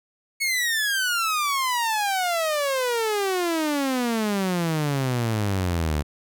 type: exponential sweep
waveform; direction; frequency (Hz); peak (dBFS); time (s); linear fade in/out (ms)
sawtooth; down; 2217 to 72.2; -18; 0.4-6.03; 20
effects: none